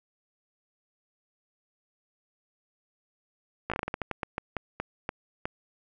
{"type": "slowing click train", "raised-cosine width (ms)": 0.5, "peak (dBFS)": -15, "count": 16, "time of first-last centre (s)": [3.7, 5.455], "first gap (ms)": 16, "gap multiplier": 1.25, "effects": []}